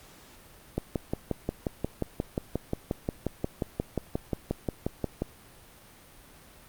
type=click train; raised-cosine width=2 ms; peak=-14 dBFS; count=26; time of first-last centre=0.78-5.22 s; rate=5.63 Hz; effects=pink hiss -53 dBFS RMS until 6.68 s + Opus 48 kbps